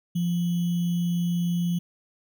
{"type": "tone with sample-and-hold", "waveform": "sine", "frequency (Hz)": 173.3, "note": "F3", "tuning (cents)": -13, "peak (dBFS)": -22, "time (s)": [0.15, 1.79], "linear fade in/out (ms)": 10, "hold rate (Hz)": 3150, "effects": []}